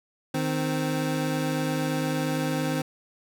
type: tone pair together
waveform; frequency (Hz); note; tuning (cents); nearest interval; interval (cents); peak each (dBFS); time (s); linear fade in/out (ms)
25% pulse; 154.6 / 260.4; D#3 / C4; -11 / -8; major sixth; 903; -24; 0.34-2.82; 5
effects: none